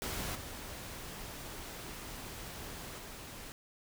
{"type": "noise with level steps", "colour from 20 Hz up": "pink", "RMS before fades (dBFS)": [-38, -45, -47], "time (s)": [0.02, 3.52], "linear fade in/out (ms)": 0, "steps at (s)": [0.35, 2.98], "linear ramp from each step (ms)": 5, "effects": []}